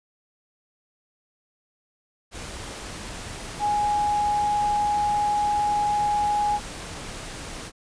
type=tone in noise; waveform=sine; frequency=831 Hz; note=G#5; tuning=1 cent sharp; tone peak=-20 dBFS; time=3.59-6.6 s; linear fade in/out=50 ms; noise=pink; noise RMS=-36 dBFS; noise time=2.31-7.72 s; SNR=+13 dB; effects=resampled to 22050 Hz